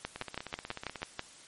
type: two click trains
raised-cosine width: 0.3 ms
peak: -23 / -18 dBFS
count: 15 / 8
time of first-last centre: 0.16-1.019 / 0.05-1.194 s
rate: 16.3 / 6.12 Hz
effects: white hiss -54 dBFS RMS until 1.47 s + MP3 48 kbps